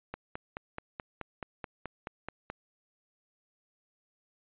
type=click train; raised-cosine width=0.5 ms; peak=-22 dBFS; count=12; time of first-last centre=0.14-2.501 s; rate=4.66 Hz; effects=resampled to 8000 Hz